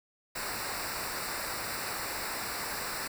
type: noise with comb filter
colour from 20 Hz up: pink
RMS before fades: -36 dBFS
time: 0.35-3.08 s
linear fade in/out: 10 ms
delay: 0.31 ms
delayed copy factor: -0.8
effects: none